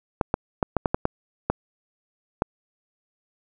clicks, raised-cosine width 1 ms, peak -6 dBFS, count 9, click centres 0.212 / 0.341 / 0.628 / 0.767 / 0.858 / 0.945 / 1.054 / 1.5 / 2.421 s, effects none

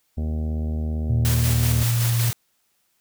harmonic tone, 77.78 Hz, D#2, in tune, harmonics 1 / 2 / 3 / 4 / 5 / 6 / 7 / 8 / 9 / 10, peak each -23 / -35 / -31 / -45 / -43 / -46 / -47 / -46 / -52 / -53 dBFS, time 0.17-1.84 s, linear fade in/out 10 ms
sine tone, 117.2 Hz, A#2, 10 cents sharp, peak -18 dBFS, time 1.09-2.31 s, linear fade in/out 10 ms
white noise with tremolo, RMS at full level -27 dBFS, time 1.25-2.33 s, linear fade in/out 0 ms, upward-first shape square, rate 5.3 Hz, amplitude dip 30%
effects white hiss -68 dBFS RMS until 3 s

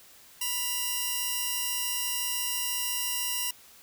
5% pulse tone pair together, 987.8 / 2794 Hz, B5 / F7, 0 / 0 cents, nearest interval octave + tritone, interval 1800 cents, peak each -23 / -20 dBFS, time 0.41-3.51 s, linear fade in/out 5 ms, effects white hiss -54 dBFS RMS until 3.82 s

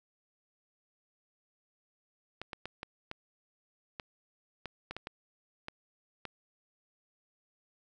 clicks, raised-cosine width 0.3 ms, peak -23 dBFS, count 12, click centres 2.416 / 2.532 / 2.656 / 2.831 / 3.114 / 3.998 / 4.657 / 4.91 / 4.966 / 5.071 / 5.684 / 6.253 s, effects none

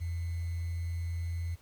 sine tone with sample-and-hold, 84.7 Hz, E2, 48 cents sharp, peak -31 dBFS, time 0-1.56 s, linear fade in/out 20 ms, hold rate 2100 Hz, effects pink hiss -62 dBFS RMS until 1.61 s + MP3 96 kbps

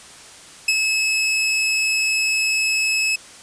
sawtooth tone with ADSR envelope, 2588 Hz, E7, 32 cents flat, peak -10 dBFS, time 0.68-3.16 s, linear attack 5 ms, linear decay 44 ms, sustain -4 dB, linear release 7 ms, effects white hiss -42 dBFS RMS until 3.42 s + resampled to 22050 Hz

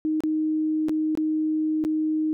sine tone with dropouts, 311.2 Hz, D#4, in tune, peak -21 dBFS, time 0.05-2.33 s, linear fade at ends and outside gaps 0 ms, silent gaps 0.205-0.236 / 0.885-0.894 / 1.152-1.174 / 1.84-1.849 s, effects none

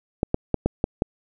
clicks, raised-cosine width 2 ms, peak -6 dBFS, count 6, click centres 0.231 / 0.344 / 0.543 / 0.66 / 0.841 / 1.021 s, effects none

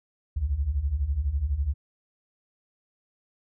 sine beating tone pair, 62.7 / 74.7 Hz, B1 / D2, +27 / +30 cents, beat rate 12 Hz, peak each -29 / -25 dBFS, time 0.36-1.74 s, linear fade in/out 10 ms, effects none

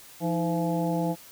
harmonic tone with a mistuned harmonic, 170 Hz, F3, 46 cents flat, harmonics 1 / 2 / 3 / 4 / 5, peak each -27 / -30 / -32 / -33 / -34 dBFS, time 0.2-1.16 s, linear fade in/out 50 ms, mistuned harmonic 2, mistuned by -110 cents, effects white hiss -49 dBFS RMS until 1.31 s

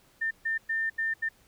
sine tone bursts at uneven times, 1800 Hz, A6, 39 cents sharp, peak -26 dBFS, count 5, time 0.21-0.31 / 0.45-0.58 / 0.69-0.9 / 0.98-1.14 / 1.22-1.29 s, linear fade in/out 10 ms, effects pink hiss -62 dBFS RMS until 1.47 s

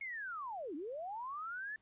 sine linear two-way sweep, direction down then up, 2200 to 272.3 to 1770 Hz, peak -40 dBFS, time 0.01-1.76 s, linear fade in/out 2 ms, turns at 0.75 s, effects pink hiss -75 dBFS RMS until 1.81 s + resampled to 8000 Hz

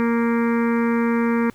harmonic tone, 233.1 Hz, A#3, in tune, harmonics 1 / 2 / 4 / 5 / 6 / 7 / 8 / 9 / 10, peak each -18 / -24 / -30 / -32 / -34 / -35 / -36 / -37 / -38 dBFS, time 0-1.5 s, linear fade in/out 0 ms, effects added 114 Hz sine -53 dBFS peak until 1.54 s + pink hiss -53 dBFS RMS until 1.54 s

